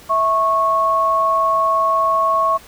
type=tone pair together; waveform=sine; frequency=654.1 / 1100 Hz; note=E5 / C#6; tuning=-14 / -14 cents; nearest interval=major sixth; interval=900 cents; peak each=-20 / -14 dBFS; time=0.09-2.58 s; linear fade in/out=20 ms; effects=pink hiss -43 dBFS RMS until 2.67 s